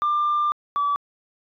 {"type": "tone pair in turn", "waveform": "sine", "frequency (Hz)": [1192, 1150.2], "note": ["D6", "D6"], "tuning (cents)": [25, -36], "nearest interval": "minor second", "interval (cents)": 61, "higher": "first", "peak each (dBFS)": [-17, -18], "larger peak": "first", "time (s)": [[0.02, 0.52], [0.76, 0.96]], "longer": "first", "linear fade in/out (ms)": 0, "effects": ["tanh soft clip ceiling -16 dBFS"]}